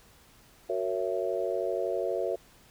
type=chord; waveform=sine; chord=F# dominant seventh; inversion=none; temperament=just; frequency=370 / 462.5 / 555 / 666 Hz; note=F#4 / A#4 / C#5 / E5; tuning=0 / -14 / +2 / +18 cents; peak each=-33 dBFS; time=0.69-2.36 s; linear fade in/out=10 ms; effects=pink hiss -58 dBFS RMS until 2.7 s